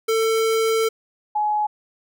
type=tone pair in turn; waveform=square / sine; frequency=446.7 / 843.3 Hz; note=A4 / G#5; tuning=+26 / +26 cents; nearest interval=major seventh; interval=1100 cents; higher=second; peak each=-18 dBFS; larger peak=neither; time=0.08-0.89 / 1.35-1.67 s; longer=first; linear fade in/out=10 ms; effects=none